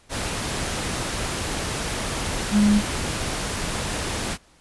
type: tone in noise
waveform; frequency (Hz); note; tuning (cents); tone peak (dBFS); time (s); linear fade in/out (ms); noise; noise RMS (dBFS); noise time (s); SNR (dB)
sine; 207.7; G#3; 0; -14; 2.51-2.82; 50; pink; -27; 0.09-4.38; +10
effects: pink hiss -56 dBFS RMS until 4.6 s + resampled to 24000 Hz